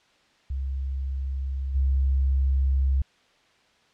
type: tone with level steps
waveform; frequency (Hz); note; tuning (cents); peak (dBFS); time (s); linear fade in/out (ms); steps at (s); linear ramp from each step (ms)
sine; 67.1; C2; +44; -26 / -19; 0.5-3.02; 5; 1.74; 20
effects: white hiss -61 dBFS RMS until 3.93 s + low-pass 4000 Hz 12 dB/octave